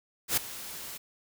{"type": "noise with ADSR envelope", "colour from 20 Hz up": "white", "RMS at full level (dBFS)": -24, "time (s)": [0.28, 0.98], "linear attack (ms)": 91, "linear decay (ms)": 8, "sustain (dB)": -17, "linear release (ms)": 13, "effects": []}